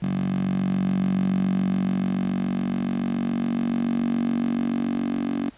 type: tone with high-pass filter sweep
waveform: 10% pulse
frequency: 47.06 Hz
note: F#1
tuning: 30 cents sharp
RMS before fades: -24 dBFS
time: 0.02-5.5 s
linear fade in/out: 10 ms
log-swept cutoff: 170 to 260 Hz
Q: 7.1
effects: pink hiss -52 dBFS RMS until 5.57 s + resampled to 8000 Hz